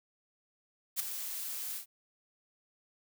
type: noise with ADSR envelope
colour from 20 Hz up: blue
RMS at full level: -30 dBFS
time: 0.96-1.86 s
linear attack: 37 ms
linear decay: 9 ms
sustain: -9 dB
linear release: 100 ms
effects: none